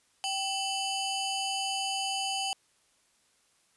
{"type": "ring-modulated tone", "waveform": "sawtooth", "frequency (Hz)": 1887, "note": "A#6", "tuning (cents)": 21, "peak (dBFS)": -23, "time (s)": [0.24, 2.53], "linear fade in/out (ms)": 0, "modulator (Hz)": 1110, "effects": ["white hiss -68 dBFS RMS until 3.76 s", "resampled to 24000 Hz"]}